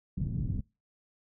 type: low-pass noise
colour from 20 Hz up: white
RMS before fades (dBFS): -32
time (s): 0.17-0.61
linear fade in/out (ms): 10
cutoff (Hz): 180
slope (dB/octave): 24
effects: noise-tail reverb RT60 0.3 s tail -26 dB re dry